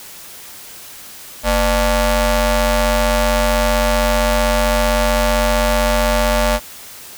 sawtooth ring-modulated tone, 277.2 Hz, C#4, in tune, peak -6 dBFS, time 1.43-6.6 s, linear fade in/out 50 ms, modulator 325 Hz, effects white hiss -36 dBFS RMS until 7.17 s

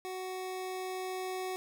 25% pulse tone with level ramp, 372.2 Hz, F#4, 10 cents sharp, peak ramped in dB -34 to -31 dBFS, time 0.05-1.56 s, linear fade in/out 0 ms, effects none

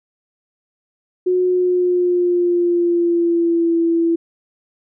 sine tone with pitch glide, 364.3 to 334.1 Hz, F#4 to E4, -27 to +23 cents, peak -13 dBFS, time 1.26-4.16 s, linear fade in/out 10 ms, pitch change -150 cents, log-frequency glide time 1.45-3.77 s, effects none

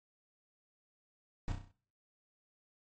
brown noise with echo, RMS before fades -35 dBFS, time 1.48-1.52 s, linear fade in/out 0 ms, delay 32 ms, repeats 6, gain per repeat -5 dB, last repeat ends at 1.712 s, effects noise-tail reverb RT60 0.5 s tail -22 dB re dry + MP3 32 kbps

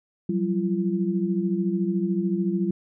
sine tone cluster, 179 / 192.7 / 340.9 Hz, F3 / G3 / F4, +43 / -29 / -42 cents, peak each -28 / -24 / -27 dBFS, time 0.29-2.71 s, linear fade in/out 5 ms, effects none

